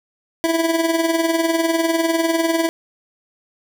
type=tone with tremolo; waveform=25% pulse; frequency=329.6 Hz; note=E4; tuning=in tune; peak=-10 dBFS; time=0.44-2.69 s; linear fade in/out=0 ms; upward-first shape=sine; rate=20 Hz; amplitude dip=60%; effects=none